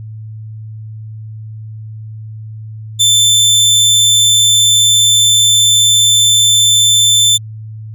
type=tone; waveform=25% pulse; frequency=3539 Hz; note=A7; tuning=9 cents sharp; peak=-3 dBFS; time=2.99-7.38 s; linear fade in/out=20 ms; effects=added 109 Hz sine -25 dBFS peak until 7.94 s